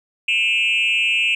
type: tone with frequency modulation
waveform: sine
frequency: 2624 Hz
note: E7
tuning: 9 cents flat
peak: -14 dBFS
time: 0.28-1.35 s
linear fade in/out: 5 ms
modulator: 211 Hz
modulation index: 1.1
effects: tanh soft clip ceiling -12 dBFS + 9-bit